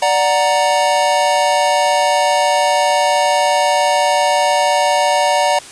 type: chord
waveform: square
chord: D augmented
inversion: none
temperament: equal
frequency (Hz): 587.3 / 740 / 932.3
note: D5 / F#5 / A#5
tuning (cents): 0 / 0 / 0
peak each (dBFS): -17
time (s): 0.02-5.59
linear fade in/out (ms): 5
effects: white hiss -35 dBFS RMS until 5.71 s + resampled to 22050 Hz

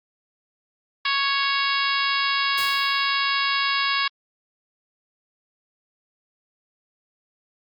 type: harmonic tone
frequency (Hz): 554.4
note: C#5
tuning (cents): 0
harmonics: 2 / 3 / 4 / 5 / 6 / 7 / 8 / 9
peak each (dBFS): -25 / -27 / -28 / -29 / -30 / -30 / -31 / -32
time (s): 1.05-4.08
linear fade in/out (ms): 5
type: noise with exponential decay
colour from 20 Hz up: white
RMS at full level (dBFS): -32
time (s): 2.58-3.23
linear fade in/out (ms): 1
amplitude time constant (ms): 140
effects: Opus 32 kbps

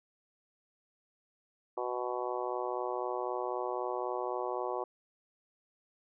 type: harmonic tone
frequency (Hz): 123.9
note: B2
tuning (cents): +6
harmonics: 3 / 4 / 5 / 6 / 7 / 8 / 9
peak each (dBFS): -38 / -39 / -40 / -41 / -41 / -42 / -43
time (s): 1.77-4.84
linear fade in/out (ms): 5
effects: none

